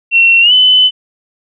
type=tone with pitch glide; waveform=sine; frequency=2721 to 3019 Hz; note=F7 to F#7; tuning=-46 to +34 cents; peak=-4 dBFS; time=0.11-0.91 s; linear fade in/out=50 ms; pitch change=+180 cents; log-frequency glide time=0.41-0.53 s; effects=none